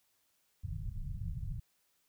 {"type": "low-pass noise", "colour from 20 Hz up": "pink", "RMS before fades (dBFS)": -39, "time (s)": [0.63, 1.6], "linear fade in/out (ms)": 10, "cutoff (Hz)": 160, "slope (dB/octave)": 48, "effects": ["white hiss -75 dBFS RMS until 2.08 s"]}